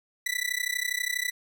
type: tone with amplitude modulation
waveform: sawtooth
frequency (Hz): 1975.5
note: B6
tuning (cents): 0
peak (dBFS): -20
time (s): 0.26-1.31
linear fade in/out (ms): 5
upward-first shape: sine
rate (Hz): 32.3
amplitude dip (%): 95
effects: none